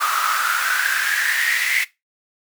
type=noise with high-pass filter sweep; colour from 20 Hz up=pink; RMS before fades=-20 dBFS; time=0-1.85 s; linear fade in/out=20 ms; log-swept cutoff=1200 to 2100 Hz; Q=9.8; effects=noise-tail reverb RT60 0.2 s tail -18 dB re dry